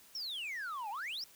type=exponential two-way sweep; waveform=sine; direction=down then up; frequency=5650 to 784 to 5650 Hz; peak=-35 dBFS; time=0.15-1.24 s; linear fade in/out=2 ms; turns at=0.9 s; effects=tanh soft clip ceiling -37 dBFS + white hiss -60 dBFS RMS until 1.35 s